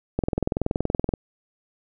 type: click train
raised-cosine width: 2 ms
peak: -9 dBFS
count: 21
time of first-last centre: 0.19-1.138 s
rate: 21.1 Hz
effects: none